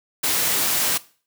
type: noise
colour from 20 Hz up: white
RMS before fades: -21 dBFS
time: 0.23-0.98 s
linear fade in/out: 10 ms
effects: noise-tail reverb RT60 0.4 s tail -19 dB re dry + high-pass 100 Hz 12 dB/octave